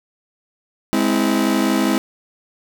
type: chord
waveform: 40% pulse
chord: Ab augmented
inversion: none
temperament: just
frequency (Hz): 207.7 / 259.6 / 324.5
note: Ab3 / C4 / E4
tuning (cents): 0 / -13 / -27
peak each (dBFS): -19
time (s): 0.93-1.98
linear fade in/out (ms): 0
effects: none